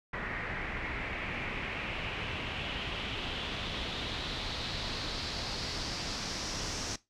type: noise with low-pass filter sweep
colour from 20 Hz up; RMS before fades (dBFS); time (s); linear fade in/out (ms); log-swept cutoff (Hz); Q
pink; -37; 0.13-6.96; 5; 1900 to 5900; 3.4
effects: noise-tail reverb RT60 0.2 s tail -18 dB re dry